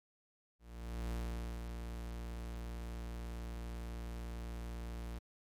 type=tone with ADSR envelope; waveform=45% pulse; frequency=58 Hz; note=A#1; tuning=8 cents flat; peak=-36 dBFS; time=0.59-5.19 s; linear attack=520 ms; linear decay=490 ms; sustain=-5 dB; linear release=11 ms; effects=MP3 96 kbps